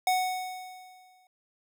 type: tone with exponential decay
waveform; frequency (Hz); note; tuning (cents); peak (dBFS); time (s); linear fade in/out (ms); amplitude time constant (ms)
square; 740; F#5; 0; -22; 0.07-1.27; 2; 260
effects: none